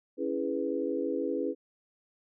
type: chord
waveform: sine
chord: C# minor seventh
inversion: none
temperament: equal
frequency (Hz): 277.2 / 329.6 / 415.3 / 493.9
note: C#4 / E4 / G#4 / B4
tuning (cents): 0 / 0 / 0 / 0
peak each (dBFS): -34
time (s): 0.17-1.55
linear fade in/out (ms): 50
effects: none